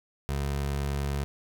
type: tone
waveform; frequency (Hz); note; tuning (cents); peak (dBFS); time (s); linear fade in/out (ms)
25% pulse; 70.2; C#2; +22; -24; 0.29-1.24; 0
effects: none